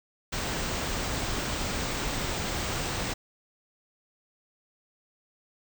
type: band-stop noise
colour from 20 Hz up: pink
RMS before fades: -31 dBFS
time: 0.32-3.14 s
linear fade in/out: 10 ms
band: 8800 to 15000 Hz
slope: 96 dB/octave
effects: none